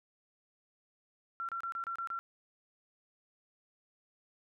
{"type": "tone bursts", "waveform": "sine", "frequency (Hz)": 1362, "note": "F6", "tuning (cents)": -44, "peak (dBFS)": -35, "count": 7, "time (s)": [1.4, 2.19], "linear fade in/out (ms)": 0, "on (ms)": 88, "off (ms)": 29, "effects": []}